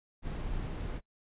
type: noise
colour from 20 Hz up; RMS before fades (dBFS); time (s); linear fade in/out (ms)
brown; -36; 0.22-1.01; 50
effects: noise-tail reverb RT60 0.1 s tail -22 dB re dry + resampled to 8000 Hz